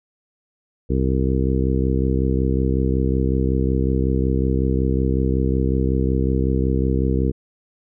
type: harmonic tone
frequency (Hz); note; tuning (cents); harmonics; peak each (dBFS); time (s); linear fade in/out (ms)
65.41; C2; 0; 1 / 2 / 3 / 4 / 5 / 6 / 7; -20 / -23 / -25 / -26 / -27 / -28 / -28; 0.89-7.32; 20
effects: none